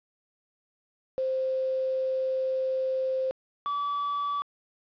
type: tone pair in turn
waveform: sine / triangle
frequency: 523.3 / 1149.3 Hz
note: C5 / D6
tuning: 0 / -38 cents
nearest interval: octave + major second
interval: 1362 cents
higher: second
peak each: -25 dBFS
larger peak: neither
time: 1.18-3.31 / 3.66-4.42 s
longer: first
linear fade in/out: 0 ms
effects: resampled to 11025 Hz + 9-bit